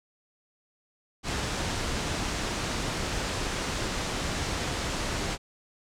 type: low-pass noise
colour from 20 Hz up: pink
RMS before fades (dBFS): -31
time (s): 1.23-5.38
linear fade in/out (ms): 50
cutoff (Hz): 7900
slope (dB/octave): 24
effects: none